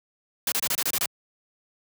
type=noise bursts; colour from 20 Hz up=white; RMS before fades=-25 dBFS; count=8; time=0.47-1.059 s; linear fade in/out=2 ms; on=50 ms; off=27 ms; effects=high-pass 100 Hz 12 dB/octave